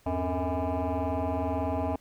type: tone with frequency modulation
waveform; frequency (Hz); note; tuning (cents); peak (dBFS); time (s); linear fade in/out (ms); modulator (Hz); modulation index
sine; 280.6; C#4; +21; -24; 0.06-1.96; 5; 181; 3.4
effects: tanh soft clip ceiling -25 dBFS + pink hiss -62 dBFS RMS until 2 s